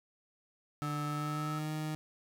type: tone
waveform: sine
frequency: 1300 Hz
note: E6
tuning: 24 cents flat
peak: -39 dBFS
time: 0.82-1.59 s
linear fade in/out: 5 ms
type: tone with pitch glide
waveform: 30% pulse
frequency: 148.4 to 154.43 Hz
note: D3 to D#3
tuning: +18 to -13 cents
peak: -32 dBFS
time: 0.82-1.95 s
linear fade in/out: 0 ms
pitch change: +69 cents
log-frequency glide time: 1.07-1.73 s
effects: none